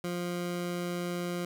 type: tone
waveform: 20% pulse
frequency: 175.7 Hz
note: F3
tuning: 11 cents sharp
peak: -27 dBFS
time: 0.04-1.45 s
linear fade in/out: 2 ms
effects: none